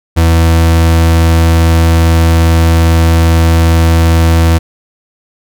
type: tone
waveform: 40% pulse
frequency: 82.41 Hz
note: E2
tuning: in tune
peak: -4 dBFS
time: 0.16-4.59 s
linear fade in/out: 20 ms
effects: none